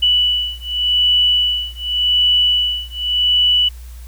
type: beating tone pair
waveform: sine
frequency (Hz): 2960 / 2960.87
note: F#7 / F#7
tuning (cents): 0 / +1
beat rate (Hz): 0.87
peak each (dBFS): -16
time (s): 0.02-3.69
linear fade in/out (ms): 10
effects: added 60 Hz sine -31 dBFS peak until 4.07 s + white hiss -47 dBFS RMS until 4.07 s